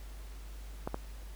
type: clicks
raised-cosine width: 1 ms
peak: -20 dBFS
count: 2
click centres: 0.875 / 0.944 s
effects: added 50 Hz sine -43 dBFS peak until 1.35 s + pink hiss -56 dBFS RMS until 1.35 s